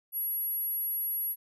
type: tone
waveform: sine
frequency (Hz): 11410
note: F9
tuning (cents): +36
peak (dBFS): -29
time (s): 0.12-1.36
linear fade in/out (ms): 50
effects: none